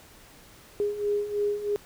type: beating tone pair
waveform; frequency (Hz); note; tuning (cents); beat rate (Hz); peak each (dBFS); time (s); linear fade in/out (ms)
sine; 409.7 / 412.8; G#4 / G#4; -24 / -10; 3.1; -31 / -26; 0.8-1.76; 0
effects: pink hiss -52 dBFS RMS until 1.85 s